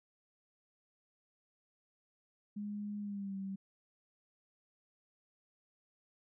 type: tone with pitch glide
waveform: sine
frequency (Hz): 206.6 to 193.88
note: G#3 to G3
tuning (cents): -9 to -19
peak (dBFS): -38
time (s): 2.56-3.56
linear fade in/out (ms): 10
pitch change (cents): -110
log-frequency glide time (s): 3-3.36
effects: none